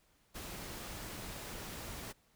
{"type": "noise", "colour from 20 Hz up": "pink", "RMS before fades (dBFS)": -45, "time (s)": [0.34, 2.13], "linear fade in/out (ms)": 20, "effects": ["pink hiss -71 dBFS RMS until 2.35 s"]}